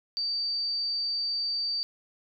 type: tone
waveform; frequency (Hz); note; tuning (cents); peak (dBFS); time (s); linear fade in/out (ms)
sine; 4626; D8; -27; -27; 0.17-1.83; 0
effects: none